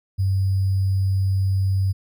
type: tone with sample-and-hold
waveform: sine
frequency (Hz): 96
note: G2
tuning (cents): -36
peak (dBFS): -17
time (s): 0.18-1.93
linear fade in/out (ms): 20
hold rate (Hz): 4900
effects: none